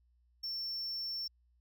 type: tone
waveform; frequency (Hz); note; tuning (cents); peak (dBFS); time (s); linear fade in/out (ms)
triangle; 5420; E8; +47; -35; 0.43-1.28; 10
effects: added 60 Hz sine -67 dBFS peak until 1.6 s